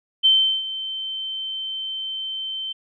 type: tone with ADSR envelope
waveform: sine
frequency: 3097 Hz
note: G7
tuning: 22 cents flat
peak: -11 dBFS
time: 0.23-2.73 s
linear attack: 25 ms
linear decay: 370 ms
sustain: -15 dB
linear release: 13 ms
effects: none